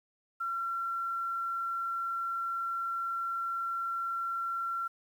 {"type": "tone", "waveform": "sine", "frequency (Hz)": 1362, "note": "F6", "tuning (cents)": -44, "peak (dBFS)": -31, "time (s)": [0.4, 4.88], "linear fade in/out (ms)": 10, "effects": ["10-bit"]}